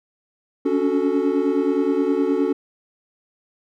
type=chord; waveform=triangle; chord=D major seventh; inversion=third; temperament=equal with one note detuned; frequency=277.2 / 286.8 / 370 / 440 Hz; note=C#4 / D4 / F#4 / A4; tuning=0 / -41 / 0 / 0 cents; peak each=-21 dBFS; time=0.65-2.53 s; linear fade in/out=10 ms; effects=none